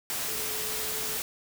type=tone in noise; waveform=sine; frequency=432.7 Hz; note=A4; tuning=29 cents flat; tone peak=-42 dBFS; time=0.28-1.17 s; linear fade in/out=0 ms; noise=white; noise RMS=-32 dBFS; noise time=0.1-1.22 s; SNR=-13 dB; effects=none